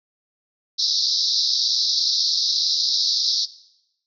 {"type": "band-pass noise", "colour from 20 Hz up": "white", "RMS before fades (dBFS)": -21, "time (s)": [0.78, 3.46], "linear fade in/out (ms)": 20, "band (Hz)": [3800, 5500], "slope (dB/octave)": 96, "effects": ["noise-tail reverb RT60 0.8 s tail -17 dB re dry"]}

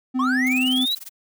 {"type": "tone", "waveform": "triangle", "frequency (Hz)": 256.4, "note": "C4", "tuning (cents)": -35, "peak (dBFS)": -18, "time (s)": [0.14, 0.86], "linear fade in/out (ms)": 20}
{"type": "linear sweep", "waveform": "triangle", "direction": "up", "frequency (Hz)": [1027, 4000], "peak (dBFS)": -19, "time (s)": [0.19, 0.95], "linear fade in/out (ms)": 5}
{"type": "noise with tremolo", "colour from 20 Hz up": "blue", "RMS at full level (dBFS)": -35, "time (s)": [0.46, 1.1], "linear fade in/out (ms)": 10, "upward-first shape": "sine", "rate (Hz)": 20, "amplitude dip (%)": 100}
{"effects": []}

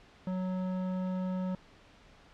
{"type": "tone with hard clipping", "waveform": "sine", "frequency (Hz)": 185, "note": "F#3", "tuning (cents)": 0, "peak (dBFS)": -33, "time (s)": [0.27, 1.55], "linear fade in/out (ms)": 2, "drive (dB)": 12, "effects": ["pink hiss -58 dBFS RMS until 2.33 s", "low-pass 4000 Hz 12 dB/octave"]}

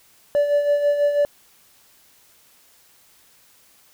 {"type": "tone with tremolo", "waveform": "triangle", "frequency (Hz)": 580, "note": "D5", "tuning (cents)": -22, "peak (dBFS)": -11, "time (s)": [0.35, 1.25], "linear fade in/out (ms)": 0, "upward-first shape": "sine", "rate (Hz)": 6.1, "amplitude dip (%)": 60, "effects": ["tanh soft clip ceiling -9 dBFS", "white hiss -55 dBFS RMS until 3.93 s"]}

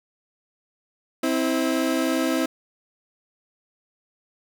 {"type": "tone pair together", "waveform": "30% pulse", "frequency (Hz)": [261.6, 324.7], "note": ["C4", "E4"], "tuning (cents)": [0, -26], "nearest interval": "major third", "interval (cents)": 374, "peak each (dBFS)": -21, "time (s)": [1.23, 2.46], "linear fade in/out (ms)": 5, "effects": []}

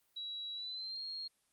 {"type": "tone with pitch glide", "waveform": "sine", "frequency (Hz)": [3900, 4253], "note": ["B7", "C8"], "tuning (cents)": [-23, 27], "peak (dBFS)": -40, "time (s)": [0.16, 1.28], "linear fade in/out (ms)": 10, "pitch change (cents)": 150, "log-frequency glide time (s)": [0.55, 1.03], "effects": ["white hiss -75 dBFS RMS until 1.52 s", "Opus 32 kbps"]}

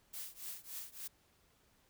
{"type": "noise with tremolo", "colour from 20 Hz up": "blue", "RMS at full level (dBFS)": -43, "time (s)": [0.13, 1.08], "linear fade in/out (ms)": 10, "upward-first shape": "triangle", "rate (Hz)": 3.5, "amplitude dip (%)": 95, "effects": ["pink hiss -71 dBFS RMS until 1.89 s"]}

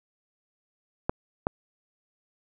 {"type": "clicks", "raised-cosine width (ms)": 1, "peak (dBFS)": -10, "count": 2, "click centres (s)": [1.095, 1.469], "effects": []}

